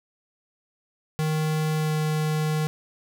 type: tone with pitch glide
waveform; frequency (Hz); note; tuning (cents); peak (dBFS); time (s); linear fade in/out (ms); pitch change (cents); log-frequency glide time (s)
square; 155.56 to 154.49; D#3 to D#3; 0 to -12; -23; 1.19-2.67; 0; -12; 1.77-1.92
effects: none